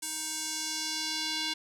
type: tone with band-pass filter sweep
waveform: square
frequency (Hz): 313.7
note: D#4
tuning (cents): +14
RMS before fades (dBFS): -34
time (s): 0.02-1.54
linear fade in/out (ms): 10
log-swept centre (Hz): 8500 to 3900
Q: 1.8
effects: none